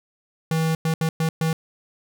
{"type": "tone bursts at uneven times", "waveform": "square", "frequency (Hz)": 161, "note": "E3", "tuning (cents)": -41, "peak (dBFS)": -20, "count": 5, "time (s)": [[0.51, 0.75], [0.85, 0.94], [1.01, 1.09], [1.2, 1.29], [1.41, 1.53]], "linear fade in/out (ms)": 2, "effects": []}